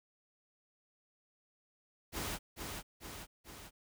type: noise with echo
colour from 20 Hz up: pink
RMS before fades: -39 dBFS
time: 2.12-2.39 s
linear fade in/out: 50 ms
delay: 440 ms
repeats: 3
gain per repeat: -4 dB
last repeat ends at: 3.71 s
effects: none